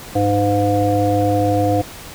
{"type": "harmonic tone", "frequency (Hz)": 101.9, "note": "G#2", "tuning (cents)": -32, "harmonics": [1, 3, 5, 7], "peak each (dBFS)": [-19, -19, -19, -19], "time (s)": [0.15, 1.82], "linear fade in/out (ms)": 10, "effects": ["pink hiss -35 dBFS RMS until 2.14 s"]}